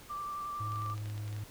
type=tone with vibrato; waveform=sine; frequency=1174.7 Hz; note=D6; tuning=in tune; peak=-36 dBFS; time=0.09-0.95 s; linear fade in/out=20 ms; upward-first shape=square; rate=11 Hz; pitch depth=12 cents each way
type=tone with pitch glide; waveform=triangle; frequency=106.2 to 104.98 Hz; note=G#2 to G#2; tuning=+39 to +19 cents; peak=-34 dBFS; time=0.6-1.44 s; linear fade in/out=5 ms; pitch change=-20 cents; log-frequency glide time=0.78-1.17 s
type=clicks; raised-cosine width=0.2 ms; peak=-33 dBFS; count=12; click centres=0.72 / 0.759 / 0.82 / 0.862 / 0.9 / 0.979 / 1.058 / 1.099 / 1.179 / 1.279 / 1.328 / 1.365 s
effects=pink hiss -53 dBFS RMS until 1.5 s